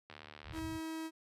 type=click train; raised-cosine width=0.3 ms; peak=-33 dBFS; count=38; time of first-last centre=0.1-0.589 s; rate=75.7 Hz
type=low-pass noise; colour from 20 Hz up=white; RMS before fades=-44 dBFS; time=0.43-0.8 s; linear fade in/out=50 ms; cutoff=100 Hz; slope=24 dB/octave
type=tone; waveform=45% pulse; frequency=320.9 Hz; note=E4; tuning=46 cents flat; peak=-39 dBFS; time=0.52-1.11 s; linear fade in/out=50 ms
effects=high-pass 60 Hz 12 dB/octave + resampled to 32000 Hz